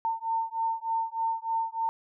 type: beating tone pair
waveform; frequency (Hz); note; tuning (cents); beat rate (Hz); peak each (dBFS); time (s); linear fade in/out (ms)
sine; 903 / 906.3; A5 / A#5; +45 / -49; 3.3; -30; 0.05-1.89; 0
effects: none